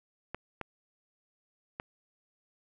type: clicks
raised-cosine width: 0.5 ms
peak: -21 dBFS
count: 3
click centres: 0.346 / 0.613 / 1.799 s
effects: none